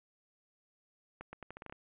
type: accelerating click train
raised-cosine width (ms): 0.5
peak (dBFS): -30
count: 9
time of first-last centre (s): 1.21-1.725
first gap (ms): 120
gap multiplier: 0.81
effects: resampled to 8000 Hz + 12-bit